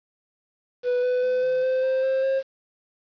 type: tone with pitch steps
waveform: triangle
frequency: 493.9 / 499.6 / 505.4 / 511.3 / 517.3 / 523.3 / 529.3 / 535.5 Hz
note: B4 / B4 / B4 / C5 / C5 / C5 / C5 / C5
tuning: 0 / +20 / +40 / -40 / -20 / 0 / +20 / +40 cents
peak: -18 dBFS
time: 0.83-2.43 s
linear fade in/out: 50 ms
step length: 200 ms
effects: resampled to 11025 Hz + 8-bit